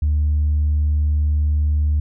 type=tone; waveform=sine; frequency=75 Hz; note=D2; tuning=37 cents sharp; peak=-13 dBFS; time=0.02-2 s; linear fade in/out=5 ms; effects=tanh soft clip ceiling -12 dBFS

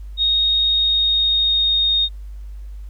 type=tone with pitch glide; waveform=sine; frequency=3729 to 3703 Hz; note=A#7 to A#7; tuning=0 to -12 cents; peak=-14 dBFS; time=0.17-2.09 s; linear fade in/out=50 ms; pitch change=-12 cents; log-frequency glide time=0.61-1.92 s; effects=added 50 Hz sine -30 dBFS peak until 2.89 s + pink hiss -59 dBFS RMS until 2.89 s

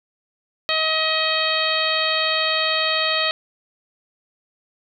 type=harmonic tone with a mistuned harmonic; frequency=633 Hz; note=D#5; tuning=30 cents sharp; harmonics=1 / 2 / 3 / 4 / 5 / 6 / 7; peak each=-26 / -26 / -26 / -26 / -26 / -26 / -26 dBFS; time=0.69-3.31 s; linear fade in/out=0 ms; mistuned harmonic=7; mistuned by=-34 cents; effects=none

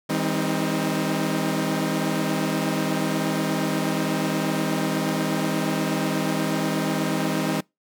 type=tone cluster; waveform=sawtooth; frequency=160.3 / 201.2 / 261.5 / 312.3 Hz; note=E3 / G3 / C4 / D#4; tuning=-48 / +45 / -1 / +7 cents; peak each=-24 dBFS; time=0.09-7.61 s; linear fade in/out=10 ms; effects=noise-tail reverb RT60 0.2 s tail -25 dB re dry

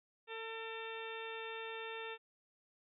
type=harmonic tone with a mistuned harmonic; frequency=449.3 Hz; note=A4; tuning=36 cents sharp; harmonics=1 / 2 / 3 / 4 / 5 / 6 / 7 / 8; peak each=-46 / -50 / -52 / -50 / -54 / -50 / -60 / -53 dBFS; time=0.27-2.18 s; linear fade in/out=50 ms; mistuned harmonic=5; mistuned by=+45 cents; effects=none

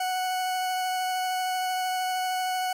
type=tone with vibrato; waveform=40% pulse; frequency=740 Hz; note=F#5; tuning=in tune; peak=-25 dBFS; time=0-2.73 s; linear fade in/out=5 ms; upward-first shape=triangle; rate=13 Hz; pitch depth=10 cents each way; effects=none

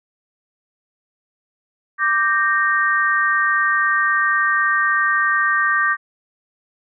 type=chord; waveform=sine; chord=G minor; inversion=second; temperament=equal with one note detuned; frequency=1174.7 / 1568 / 1851.8 Hz; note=D6 / G6 / Bb6; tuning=0 / 0 / -12 cents; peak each=-19 dBFS; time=1.98-5.97 s; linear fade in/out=50 ms; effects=none

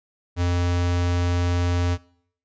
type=tone; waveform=square; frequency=87.9 Hz; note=F2; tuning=12 cents sharp; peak=-20 dBFS; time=0.36-1.98 s; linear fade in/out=50 ms; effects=noise-tail reverb RT60 0.6 s tail -21 dB re dry + resampled to 16000 Hz

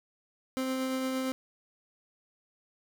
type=tone with tremolo; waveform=30% pulse; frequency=261.2 Hz; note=C4; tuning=3 cents flat; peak=-26 dBFS; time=0.57-1.32 s; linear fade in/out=0 ms; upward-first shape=triangle; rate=8.7 Hz; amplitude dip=25%; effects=none

